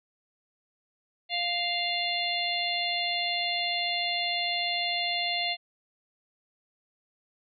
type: harmonic tone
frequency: 698.5 Hz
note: F5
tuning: in tune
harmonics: 1 / 3 / 4 / 5 / 6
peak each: -33 / -33 / -33 / -33 / -33 dBFS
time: 1.29-5.57 s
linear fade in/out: 50 ms
effects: none